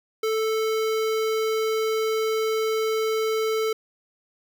square tone with notch filter, 440 Hz, A4, in tune, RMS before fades -24 dBFS, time 0.23-3.73 s, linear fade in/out 5 ms, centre 9200 Hz, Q 1.8, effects none

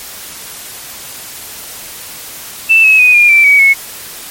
sine tone with pitch steps, 2656 / 2573 / 2492 / 2415 / 2339 / 2266 / 2195 Hz, E7 / E7 / D#7 / D7 / D7 / C#7 / C#7, +12 / -43 / +2 / +48 / -8 / +37 / -18 cents, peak -3 dBFS, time 2.69-3.74 s, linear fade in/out 20 ms, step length 150 ms, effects white hiss -28 dBFS RMS until 4.3 s + MP3 64 kbps

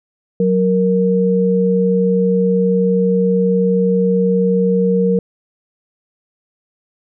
sine tone pair together, 185 / 466.2 Hz, F#3 / A#4, 0 / 0 cents, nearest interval octave + major third, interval 1600 cents, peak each -14 dBFS, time 0.4-5.19 s, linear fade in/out 2 ms, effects none

